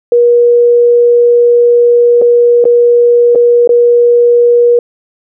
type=tone with dropouts; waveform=sine; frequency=478.6 Hz; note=A#4; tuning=46 cents sharp; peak=-3 dBFS; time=0.12-4.79 s; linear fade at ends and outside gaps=2 ms; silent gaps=2.216-2.22 / 2.642-2.653 / 3.35-3.356 / 3.675-3.692 s; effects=none